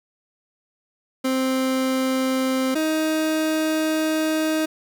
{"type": "tone pair in turn", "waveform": "30% pulse", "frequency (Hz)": [261.6, 313.8], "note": ["C4", "D#4"], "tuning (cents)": [0, 15], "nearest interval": "minor third", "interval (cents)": 315, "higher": "second", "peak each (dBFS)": -17, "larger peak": "neither", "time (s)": [[1.24, 2.75], [2.75, 4.66]], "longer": "second", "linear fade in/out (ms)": 10, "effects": []}